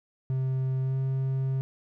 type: tone with pitch glide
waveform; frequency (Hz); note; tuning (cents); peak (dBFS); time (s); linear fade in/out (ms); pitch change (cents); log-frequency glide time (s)
triangle; 131.3 to 133.06; C3 to C3; +6 to +29; -23; 0.3-1.61; 0; +23; 0.81-0.97
effects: none